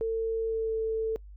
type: tone with pitch glide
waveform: sine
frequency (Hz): 450 to 444.1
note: A4 to A4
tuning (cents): +39 to +16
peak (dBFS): -26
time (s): 0.01-1.16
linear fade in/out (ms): 0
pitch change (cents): -23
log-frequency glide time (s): 0.41-0.75
effects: noise-tail reverb RT60 0.1 s tail -23 dB re dry + added 50 Hz sine -44 dBFS peak until 1.36 s